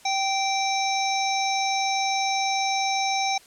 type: harmonic tone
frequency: 779 Hz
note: G5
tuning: 11 cents flat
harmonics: 1 / 3 / 5 / 7 / 8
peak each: -24 / -29 / -31 / -32 / -33 dBFS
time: 0.05-3.38 s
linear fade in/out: 5 ms
effects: white hiss -52 dBFS RMS until 3.46 s + low-pass 10000 Hz 12 dB/octave